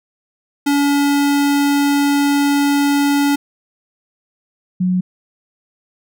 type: tone pair in turn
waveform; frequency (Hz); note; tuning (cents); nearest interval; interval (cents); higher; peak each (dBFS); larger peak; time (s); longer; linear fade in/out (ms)
square / sine; 284.7 / 182.69; C#4 / F#3; +46 / -22; minor sixth; 768; first; -13; neither; 0.66-3.36 / 4.8-5.01; first; 10
effects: none